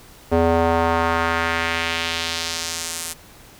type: tone with band-pass filter sweep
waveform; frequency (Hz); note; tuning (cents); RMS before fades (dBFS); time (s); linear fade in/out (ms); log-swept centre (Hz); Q
square; 83.2; E2; +17; -21; 0.31-3.14; 20; 500 to 9700; 1.3
effects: pink hiss -46 dBFS RMS until 3.59 s